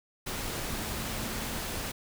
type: tone in noise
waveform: sine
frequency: 220 Hz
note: A3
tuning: in tune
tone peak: -43 dBFS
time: 0.7-1.58 s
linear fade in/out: 10 ms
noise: pink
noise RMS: -35 dBFS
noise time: 0.26-1.92 s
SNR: -11 dB
effects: none